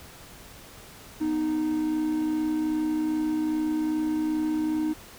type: tone pair together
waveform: triangle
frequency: 247.2 / 309.7 Hz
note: B3 / D#4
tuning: +2 / -8 cents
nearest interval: major third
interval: 390 cents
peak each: -32 / -22 dBFS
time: 1.2-4.94 s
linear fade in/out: 20 ms
effects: pink hiss -47 dBFS RMS until 5.18 s